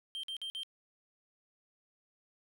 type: tone bursts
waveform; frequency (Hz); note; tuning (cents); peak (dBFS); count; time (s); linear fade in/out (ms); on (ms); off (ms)
triangle; 3147; G7; +6; -36; 4; 0.15-0.633; 0; 84; 49
effects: none